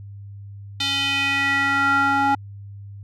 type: tone with band-pass filter sweep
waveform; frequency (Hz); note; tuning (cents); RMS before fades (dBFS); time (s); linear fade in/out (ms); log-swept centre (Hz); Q
square; 277.2; C#4; 0; -20; 0.8-2.35; 5; 3600 to 980; 3.5
effects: added 100 Hz sine -35 dBFS peak until 3.03 s